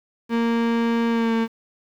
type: tone with pitch glide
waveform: 35% pulse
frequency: 231.9 to 227 Hz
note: A#3 to A#3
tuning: -9 to -46 cents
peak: -17 dBFS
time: 0.29-1.48 s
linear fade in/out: 50 ms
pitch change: -37 cents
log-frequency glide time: 1.09-1.33 s
effects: low-pass 3000 Hz 12 dB/octave + 8-bit